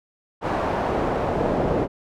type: noise with band-pass filter sweep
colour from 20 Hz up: brown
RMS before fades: -23 dBFS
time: 0.41-1.88 s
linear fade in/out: 50 ms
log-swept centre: 900 to 490 Hz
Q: 1.2
effects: none